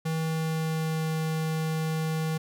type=tone with pitch glide; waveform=square; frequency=160.4 to 158.92 Hz; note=E3 to D#3; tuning=-47 to +37 cents; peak=-27 dBFS; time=0.05-2.38 s; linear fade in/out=10 ms; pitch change=-16 cents; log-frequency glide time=0.2-1.11 s; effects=none